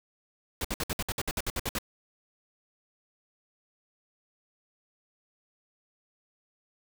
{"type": "noise bursts", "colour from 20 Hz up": "pink", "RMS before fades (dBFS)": -31, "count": 13, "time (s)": [0.61, 1.786], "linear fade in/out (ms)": 2, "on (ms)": 36, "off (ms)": 59, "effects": []}